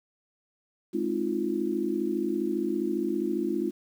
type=chord; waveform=sine; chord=F minor seventh; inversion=first; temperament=just; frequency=209.5 / 261.9 / 314.3 / 349.2 Hz; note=Ab3 / C4 / Eb4 / F4; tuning=+15 / +2 / +18 / 0 cents; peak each=-33 / -33 / -31 / -29 dBFS; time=0.93-3.71 s; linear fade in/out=20 ms; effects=9-bit